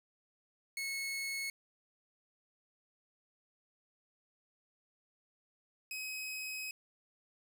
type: tone pair in turn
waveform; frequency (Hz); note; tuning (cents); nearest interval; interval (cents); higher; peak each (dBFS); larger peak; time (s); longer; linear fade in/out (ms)
sawtooth; 2190 / 2537; C#7 / D#7; -22 / +33; minor third; 255; second; -33 / -36; first; 0.77-1.5 / 5.91-6.71; second; 2
effects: 10-bit